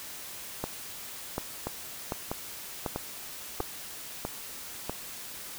two click trains, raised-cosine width 1 ms, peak -16 / -17 dBFS, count 5 / 6, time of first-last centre 0.64-3.603 / 1.67-4.896 s, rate 1.35 / 1.55 Hz, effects white hiss -42 dBFS RMS until 5.58 s

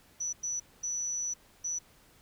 sine tone bursts at uneven times, 5930 Hz, F#8, 3 cents sharp, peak -31 dBFS, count 4, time 0.2-0.33 / 0.43-0.6 / 0.83-1.34 / 1.64-1.79 s, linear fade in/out 10 ms, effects pink hiss -61 dBFS RMS until 2.21 s

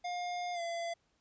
square tone with pitch glide, 710 to 679.5 Hz, F5 to F5, +28 to -48 cents, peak -36 dBFS, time 0.04-0.94 s, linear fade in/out 10 ms, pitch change -76 cents, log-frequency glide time 0.53-0.61 s, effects pink hiss -75 dBFS RMS until 1.2 s + resampled to 16000 Hz

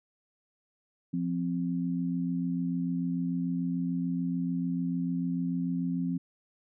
sine tone pair together, 174.1 / 260.9 Hz, F3 / C4, -5 / -5 cents, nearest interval perfect fifth, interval 700 cents, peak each -30 / -31 dBFS, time 1.13-6.18 s, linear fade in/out 10 ms, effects none

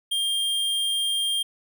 square tone, 3202 Hz, G7, 36 cents sharp, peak -23 dBFS, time 0.11-1.43 s, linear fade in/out 10 ms, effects none

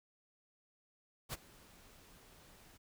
pink noise with ADSR envelope, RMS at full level -39 dBFS, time 1.29-2.78 s, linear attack 42 ms, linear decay 26 ms, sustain -22 dB, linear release 19 ms, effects none

